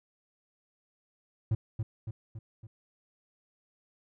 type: tone with echo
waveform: triangle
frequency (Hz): 110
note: A2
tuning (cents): 0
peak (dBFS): -22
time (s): 1.51-1.55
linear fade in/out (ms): 5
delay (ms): 280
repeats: 4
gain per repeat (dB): -5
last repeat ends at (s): 2.67
effects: none